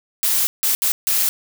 blue noise bursts at uneven times, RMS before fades -18 dBFS, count 4, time 0.23-0.47 / 0.63-0.75 / 0.82-0.92 / 1.07-1.29 s, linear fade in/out 0 ms, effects none

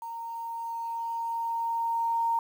sine tone with level ramp, 923 Hz, A#5, 17 cents flat, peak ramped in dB -35 to -23 dBFS, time 0.02-2.39 s, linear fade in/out 2 ms, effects 9-bit

